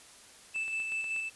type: tone with tremolo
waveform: triangle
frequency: 2637 Hz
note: E7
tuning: in tune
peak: -29 dBFS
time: 0.54-1.3 s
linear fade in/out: 20 ms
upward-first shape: square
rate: 5.3 Hz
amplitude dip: 30%
type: click train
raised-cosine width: 0.3 ms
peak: -33 dBFS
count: 6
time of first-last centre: 0.56-1.163 s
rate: 8.29 Hz
effects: white hiss -54 dBFS RMS until 1.35 s + resampled to 24000 Hz